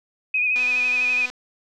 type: tone with vibrato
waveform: sine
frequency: 2489 Hz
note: D#7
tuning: in tune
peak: -18 dBFS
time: 0.34-1.26 s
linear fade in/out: 5 ms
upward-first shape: sine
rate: 12 Hz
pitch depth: 42 cents each way
type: click train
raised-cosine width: 0.2 ms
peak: -19 dBFS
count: 186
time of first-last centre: 0.56-1.3 s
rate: 250 Hz
effects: none